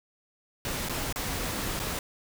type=noise with dropouts; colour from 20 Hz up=pink; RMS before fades=-32 dBFS; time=0.65-1.99 s; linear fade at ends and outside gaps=1 ms; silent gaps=0.887-0.895 / 1.126-1.159 / 1.793-1.799 s; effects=none